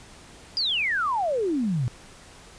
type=exponential sweep; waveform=sine; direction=down; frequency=4978 to 113.7 Hz; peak=-22 dBFS; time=0.57-1.88 s; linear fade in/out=0 ms; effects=pink hiss -48 dBFS RMS until 2.58 s + resampled to 22050 Hz